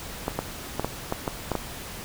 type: clicks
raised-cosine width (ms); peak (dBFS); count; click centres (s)
1; -11; 8; 0.281 / 0.39 / 0.796 / 0.846 / 1.124 / 1.278 / 1.517 / 1.553
effects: pink hiss -38 dBFS RMS until 2.04 s